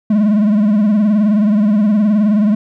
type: tone with vibrato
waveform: triangle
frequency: 209.4 Hz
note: G#3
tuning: 15 cents sharp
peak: -7 dBFS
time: 0.1-2.55 s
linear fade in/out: 5 ms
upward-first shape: sine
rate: 19 Hz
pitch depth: 85 cents each way
effects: none